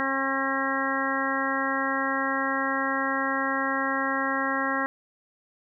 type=harmonic tone; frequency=270 Hz; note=C#4; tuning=45 cents flat; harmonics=1 / 2 / 3 / 4 / 5 / 6 / 7; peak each=-31 / -33 / -34 / -30 / -33 / -31 / -31 dBFS; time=0-4.86 s; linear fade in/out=0 ms; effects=none